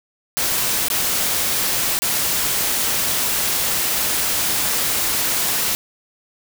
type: noise with dropouts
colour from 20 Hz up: white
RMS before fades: -20 dBFS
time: 0.37-5.75 s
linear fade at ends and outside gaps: 0 ms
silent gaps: 0.884-0.901 / 1.99-2.02 s
effects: none